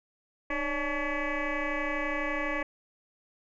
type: tone with frequency modulation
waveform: sine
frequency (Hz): 845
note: G#5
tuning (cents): +30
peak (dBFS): -27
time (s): 0.5-2.63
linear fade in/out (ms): 5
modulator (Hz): 287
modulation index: 5.1
effects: tanh soft clip ceiling -23 dBFS